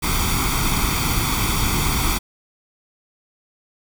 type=noise with comb filter; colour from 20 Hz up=pink; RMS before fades=-20 dBFS; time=0.02-2.19 s; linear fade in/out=20 ms; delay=0.87 ms; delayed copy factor=+0.75; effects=none